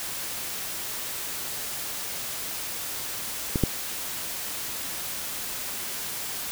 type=clicks; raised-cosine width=3 ms; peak=-11 / -7 dBFS; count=2; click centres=3.558 / 3.637 s; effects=white hiss -33 dBFS RMS until 6.51 s